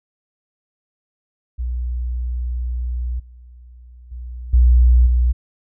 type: tone with level steps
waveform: sine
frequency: 60.9 Hz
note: B1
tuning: 24 cents flat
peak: -20 / -39 / -28 / -8 / -12 dBFS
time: 1.58-5.33 s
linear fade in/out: 20 ms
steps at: 3.19 / 4.11 / 4.53 / 5.06 s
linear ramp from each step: 10 ms
effects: none